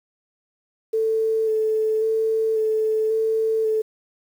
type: tone with vibrato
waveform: sine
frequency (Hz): 440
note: A4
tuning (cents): 0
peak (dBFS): -18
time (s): 0.93-3.82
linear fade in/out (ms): 10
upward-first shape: square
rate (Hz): 0.92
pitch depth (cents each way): 13
effects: 8-bit